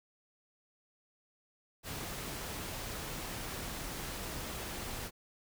pink noise, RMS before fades -41 dBFS, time 1.83-5.11 s, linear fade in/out 50 ms, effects none

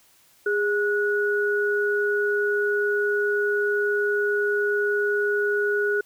sine tone pair together, 410.5 / 1463.7 Hz, G#4 / F#6, -20 / -19 cents, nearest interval octave + minor seventh, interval 2201 cents, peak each -22 / -24 dBFS, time 0.46-6.01 s, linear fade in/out 5 ms, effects white hiss -58 dBFS RMS until 6.05 s

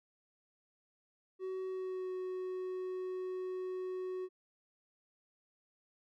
triangle tone with pitch glide, 375.8 to 370 Hz, F#4 to F#4, +27 to 0 cents, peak -35 dBFS, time 1.39-4.29 s, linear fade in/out 50 ms, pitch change -27 cents, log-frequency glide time 1.67-2.12 s, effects none

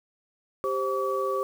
sine tone cluster, 392.7 / 526 / 1143 Hz, G4 / C5 / D6, +3 / +9 / -47 cents, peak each -29 dBFS, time 0.64-1.43 s, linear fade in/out 0 ms, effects 8-bit

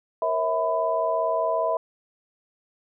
sine tone cluster, 467.8 / 545 / 650 / 1000 Hz, A#4 / C#5 / E5 / B5, +6 / -29 / -24 / +21 cents, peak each -31 / -32 / -23 / -27 dBFS, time 0.22-1.77 s, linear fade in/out 2 ms, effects none

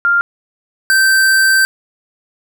sine / square tone pair in turn, 1396.9 / 1556.2 Hz, F6 / G6, 0 / -13 cents, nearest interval major second, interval 187 cents, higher second, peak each -9 dBFS, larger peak neither, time 0.05-0.21 / 0.9-1.65 s, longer second, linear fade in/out 0 ms, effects none

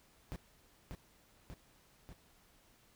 brown noise with echo, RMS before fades -42 dBFS, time 0.32-0.36 s, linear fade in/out 0 ms, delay 590 ms, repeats 3, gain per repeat -3 dB, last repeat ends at 2.13 s, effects pink hiss -67 dBFS RMS until 2.95 s

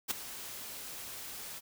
white noise with ADSR envelope, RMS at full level -30 dBFS, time 0.08-1.61 s, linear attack 30 ms, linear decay 8 ms, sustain -14 dB, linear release 35 ms, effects none

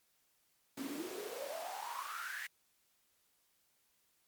pink noise with high-pass filter sweep, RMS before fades -43 dBFS, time 0.77-2.47 s, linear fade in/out 5 ms, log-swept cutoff 240 to 1900 Hz, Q 9.7, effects white hiss -75 dBFS RMS until 4.27 s + MP3 96 kbps

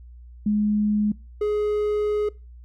sine / triangle tone pair in turn, 209.6 / 419.2 Hz, G#3 / G#4, +16 / +16 cents, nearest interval octave, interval 1200 cents, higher second, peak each -18 dBFS, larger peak neither, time 0.46-1.12 / 1.41-2.29 s, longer second, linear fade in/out 5 ms, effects noise-tail reverb RT60 0.3 s tail -23 dB re dry + added 60 Hz sine -41 dBFS peak until 2.64 s

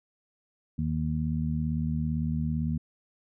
harmonic tone, 77.78 Hz, D#2, in tune, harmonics 1 / 2 / 3, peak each -32 / -29 / -31 dBFS, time 0.78-2.78 s, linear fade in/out 10 ms, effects none

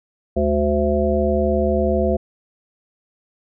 harmonic tone with a mistuned harmonic, 74 Hz, D2, 14 cents sharp, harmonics 1 / 3 / 5 / 7 / 9, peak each -22 / -22 / -22 / -22 / -22 dBFS, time 0.36-2.17 s, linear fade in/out 10 ms, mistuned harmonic 3, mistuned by -73 cents, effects none

